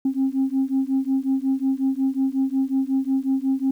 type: beating tone pair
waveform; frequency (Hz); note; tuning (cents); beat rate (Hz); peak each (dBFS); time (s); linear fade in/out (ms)
sine; 264.8 / 270.3; C4 / C#4; +21 / -44; 5.5; -21 / -21; 0.05-3.71; 5
effects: tanh soft clip ceiling -14 dBFS + 9-bit